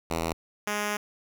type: tone pair in turn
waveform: 5% pulse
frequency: 82.41 / 208 Hz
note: E2 / G#3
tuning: 0 / +3 cents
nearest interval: octave + major third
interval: 1603 cents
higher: second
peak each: -16 dBFS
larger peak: neither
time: 0.1-0.33 / 0.67-0.97 s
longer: second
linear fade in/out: 5 ms
effects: none